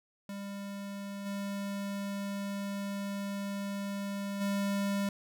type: tone with level steps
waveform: square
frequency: 199.6 Hz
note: G3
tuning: 32 cents sharp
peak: -39 / -35 / -30 dBFS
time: 0.29-5.09 s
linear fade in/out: 2 ms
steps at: 1.25 / 4.4 s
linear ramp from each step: 20 ms
effects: none